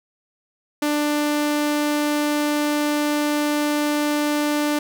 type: tone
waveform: sawtooth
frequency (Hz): 295.9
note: D4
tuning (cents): +13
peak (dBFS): -15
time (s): 0.82-4.79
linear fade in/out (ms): 5
effects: none